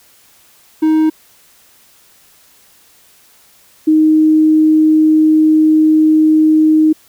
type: tone pair in turn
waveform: triangle / sine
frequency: 313.9 / 311.7 Hz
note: D#4 / D#4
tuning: +15 / +3 cents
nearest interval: unison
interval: 12 cents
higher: first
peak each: -6 dBFS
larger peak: neither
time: 0.82-1.1 / 3.87-6.93 s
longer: second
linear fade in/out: 10 ms
effects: white hiss -48 dBFS RMS until 7.08 s